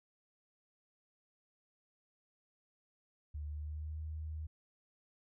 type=tone with pitch glide; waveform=sine; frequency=74.4 to 77.96 Hz; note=D2 to D#2; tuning=+23 to +4 cents; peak=-39 dBFS; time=3.34-4.47 s; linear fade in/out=10 ms; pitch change=+81 cents; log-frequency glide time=3.47-4.01 s; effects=none